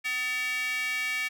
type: tone with high-pass filter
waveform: square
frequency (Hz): 252.3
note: B3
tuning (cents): +37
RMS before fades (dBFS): -30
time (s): 0.04-1.29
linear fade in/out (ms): 20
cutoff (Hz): 2100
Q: 9.9
effects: none